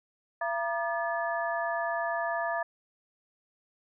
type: tone cluster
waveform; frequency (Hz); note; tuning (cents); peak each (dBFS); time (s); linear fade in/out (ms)
sine; 677 / 948 / 1200 / 1722; E5 / A#5 / D6 / A6; +46 / +29 / +37 / -38; -31 / -35 / -37 / -34; 0.41-2.63; 5
effects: none

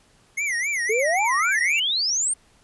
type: tone with vibrato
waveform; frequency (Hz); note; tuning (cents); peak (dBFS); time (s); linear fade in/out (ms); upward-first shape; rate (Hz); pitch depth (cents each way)
square; 2093; C7; 0; -23; 0.37-1.8; 10; sine; 3.8; 210
type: exponential sweep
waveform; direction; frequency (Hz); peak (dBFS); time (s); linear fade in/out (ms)
sine; up; 415.2 to 9120; -20; 0.89-2.34; 10
effects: pink hiss -58 dBFS RMS until 2.63 s + resampled to 24000 Hz

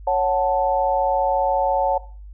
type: chord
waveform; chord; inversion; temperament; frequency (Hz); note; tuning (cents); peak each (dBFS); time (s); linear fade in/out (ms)
sine; F# minor; second; equal; 554.4 / 740 / 880; C#5 / F#5 / A5; 0 / 0 / 0; -21; 0.07-1.98; 5
effects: noise-tail reverb RT60 0.4 s tail -18 dB re dry + added 50 Hz sine -36 dBFS peak until 2.33 s

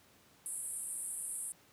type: band-pass noise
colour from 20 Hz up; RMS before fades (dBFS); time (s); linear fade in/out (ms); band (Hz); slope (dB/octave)
white; -41; 0.46-1.52; 0; 8300 to 11000; 96
effects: pink hiss -64 dBFS RMS until 1.72 s + high-pass 100 Hz 12 dB/octave

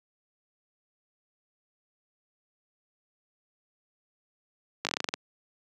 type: slowing click train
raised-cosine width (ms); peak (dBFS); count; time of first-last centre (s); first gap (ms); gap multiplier
0.2; -10; 10; 4.85-5.14; 18; 1.14
effects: high-pass 200 Hz 12 dB/octave

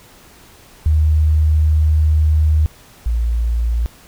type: tone pair in turn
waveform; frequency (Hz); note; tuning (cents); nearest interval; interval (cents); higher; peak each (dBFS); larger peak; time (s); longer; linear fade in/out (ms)
sine; 77.2 / 57.99; D#2 / A#1; -13 / -8; perfect fourth; 495; first; -10 / -14; first; 0.86-2.66 / 3.06-3.86; first; 0
effects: pink hiss -45 dBFS RMS until 4.07 s

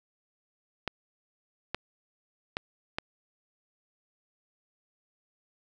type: clicks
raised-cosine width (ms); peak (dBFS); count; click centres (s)
0.3; -14; 4; 0.877 / 1.746 / 2.569 / 2.985
effects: none

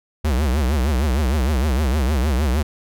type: tone with vibrato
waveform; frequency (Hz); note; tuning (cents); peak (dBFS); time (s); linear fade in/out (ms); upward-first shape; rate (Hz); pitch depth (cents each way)
square; 69.3; C#2; 0; -17; 0.24-2.63; 10; triangle; 6.5; 270
effects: none

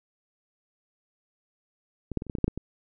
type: clicks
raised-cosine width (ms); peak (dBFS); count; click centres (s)
3; -20 / -12 / -21 / -30 / -19 / -16 / -23 / -8 / -13 / -20; 10; 2.117 / 2.173 / 2.221 / 2.267 / 2.298 / 2.352 / 2.385 / 2.443 / 2.48 / 2.576
effects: none

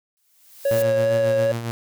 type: noise with exponential growth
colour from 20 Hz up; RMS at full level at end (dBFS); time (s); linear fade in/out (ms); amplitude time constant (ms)
blue; -30; 0.17-0.82; 0; 140
type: tone with vibrato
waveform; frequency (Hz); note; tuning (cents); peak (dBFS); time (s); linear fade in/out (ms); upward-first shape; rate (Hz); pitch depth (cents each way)
triangle; 554.4; C#5; 0; -15; 0.65-1.52; 5; sine; 2.5; 21
type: tone with tremolo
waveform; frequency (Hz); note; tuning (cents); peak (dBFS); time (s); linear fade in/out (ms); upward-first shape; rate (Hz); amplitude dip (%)
sawtooth; 116.54; A#2; 0; -20; 0.71-1.71; 0; sine; 7.4; 50
effects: none

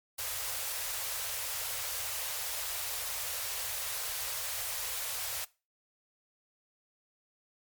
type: band-stop noise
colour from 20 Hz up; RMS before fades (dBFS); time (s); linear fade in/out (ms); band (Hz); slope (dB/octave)
white; -36; 0.18-5.45; 10; 120 to 450; 96
effects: noise-tail reverb RT60 0.3 s tail -21 dB re dry + MP3 96 kbps

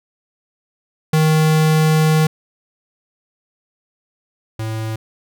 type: tone pair in turn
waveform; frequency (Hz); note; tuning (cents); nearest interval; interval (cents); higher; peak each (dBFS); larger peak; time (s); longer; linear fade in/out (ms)
square; 156.5 / 110.66; D#3 / A2; +10 / +10; tritone; 600; first; -12 / -22; first; 1.13-2.27 / 4.59-4.96; first; 5
effects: none

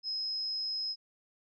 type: tone with amplitude modulation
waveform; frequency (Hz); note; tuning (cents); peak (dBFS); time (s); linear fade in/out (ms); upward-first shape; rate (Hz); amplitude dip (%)
sine; 5120; D#8; +49; -31; 0.03-0.96; 50; sine; 225; 25
effects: none

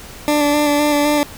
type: tone with vibrato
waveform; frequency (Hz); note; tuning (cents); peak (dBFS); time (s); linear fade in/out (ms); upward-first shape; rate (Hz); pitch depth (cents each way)
20% pulse; 293.7; D4; 0; -8; 0.28-1.23; 0; square; 3.9; 17
effects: pink hiss -36 dBFS RMS until 1.37 s

